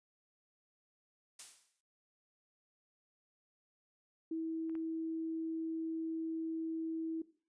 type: noise with exponential decay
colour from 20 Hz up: blue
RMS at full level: -43 dBFS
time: 1.39-1.81 s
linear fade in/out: 5 ms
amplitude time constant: 91 ms
type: tone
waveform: sine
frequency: 324 Hz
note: E4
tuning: 30 cents flat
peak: -35 dBFS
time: 4.31-7.22 s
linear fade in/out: 5 ms
type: clicks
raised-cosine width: 0.5 ms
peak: -45 / -39 dBFS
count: 2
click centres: 4.696 / 4.753 s
effects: noise-tail reverb RT60 0.4 s tail -17 dB re dry + resampled to 22050 Hz